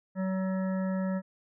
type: harmonic tone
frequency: 188.8 Hz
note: F#3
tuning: 35 cents sharp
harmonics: 1 / 3 / 5 / 7 / 9 / 10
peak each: -28 / -36 / -45 / -46 / -48 / -52 dBFS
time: 0.15-1.22 s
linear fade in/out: 50 ms
effects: none